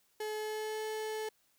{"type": "tone with pitch glide", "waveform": "35% pulse", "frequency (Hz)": [428.3, 434], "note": ["A4", "A4"], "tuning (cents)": [-47, -24], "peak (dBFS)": -34, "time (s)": [0.2, 1.29], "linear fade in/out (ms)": 5, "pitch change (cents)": 23, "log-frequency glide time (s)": [0.35, 0.85], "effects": ["white hiss -72 dBFS RMS until 1.58 s"]}